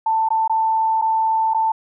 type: tone with dropouts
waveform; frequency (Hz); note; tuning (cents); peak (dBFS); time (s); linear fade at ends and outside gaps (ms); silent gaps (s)
sine; 888; A5; +16; -15; 0.06-1.72; 5; 0.288-0.304 / 0.478-0.496 / 1.015-1.021 / 1.537-1.545
effects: none